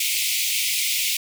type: high-pass noise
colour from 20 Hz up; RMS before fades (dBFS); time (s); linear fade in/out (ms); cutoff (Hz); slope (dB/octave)
pink; -23; 0-1.17; 5; 2100; 96
effects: none